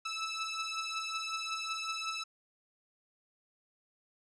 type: beating tone pair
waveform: 15% pulse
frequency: 1309 / 1314.4 Hz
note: E6 / E6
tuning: -13 / -5 cents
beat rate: 5.4 Hz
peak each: -31 / -33 dBFS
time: 0.05-2.24 s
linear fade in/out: 10 ms
effects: resampled to 24000 Hz